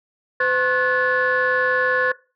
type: tone cluster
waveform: sine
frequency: 509 / 1075 / 1472 / 1726 Hz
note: C5 / C6 / F#6 / A6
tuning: -48 / +47 / -9 / -34 cents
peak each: -21 / -24 / -22 / -18 dBFS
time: 0.4-2.12 s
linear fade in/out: 5 ms
effects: noise-tail reverb RT60 0.3 s tail -19 dB re dry + tanh soft clip ceiling -10 dBFS